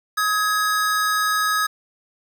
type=tone pair together; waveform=square; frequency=1266.1 / 1662 Hz; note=D#6 / G#6; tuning=+30 / +1 cents; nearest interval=perfect fourth; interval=471 cents; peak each=-21 / -23 dBFS; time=0.17-1.67 s; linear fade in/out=10 ms; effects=9-bit